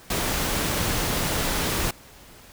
pink noise, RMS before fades -25 dBFS, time 0.1-1.91 s, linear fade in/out 5 ms, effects pink hiss -48 dBFS RMS until 2.52 s

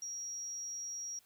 sine tone, 5670 Hz, F8, 25 cents sharp, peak -39 dBFS, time 0.02-1.19 s, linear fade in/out 2 ms, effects white hiss -68 dBFS RMS until 1.25 s

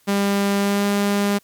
sawtooth tone with pitch glide, 200 to 202.3 Hz, G3 to G#3, +35 to -45 cents, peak -13 dBFS, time 0.07-1.39 s, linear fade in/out 20 ms, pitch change +20 cents, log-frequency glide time 0.59-0.86 s, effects white hiss -58 dBFS RMS until 1.43 s + MP3 96 kbps

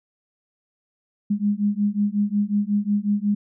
sine beating tone pair, 202.8 / 208.3 Hz, G#3 / G#3, -41 / +5 cents, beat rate 5.5 Hz, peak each -22 dBFS, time 1.3-3.35 s, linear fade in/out 10 ms, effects none

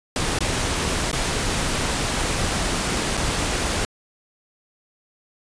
pink noise with dropouts, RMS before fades -23 dBFS, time 0.16-3.85 s, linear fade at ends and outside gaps 1 ms, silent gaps 0.388-0.406 / 1.115-1.129 / 3.17-3.175 s, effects resampled to 22050 Hz

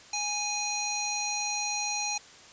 harmonic tone, 827 Hz, G#5, 8 cents flat, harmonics 1 / 3 / 5 / 7 / 8, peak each -35 / -35 / -35 / -35 / -35 dBFS, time 0.13-2.18 s, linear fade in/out 5 ms, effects white hiss -51 dBFS RMS until 2.52 s + resampled to 16000 Hz

